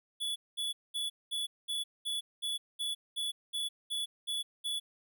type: tone bursts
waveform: square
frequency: 3426 Hz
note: A7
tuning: 47 cents flat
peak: -33 dBFS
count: 13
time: 0.2-4.8 s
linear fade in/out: 20 ms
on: 160 ms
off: 210 ms
effects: none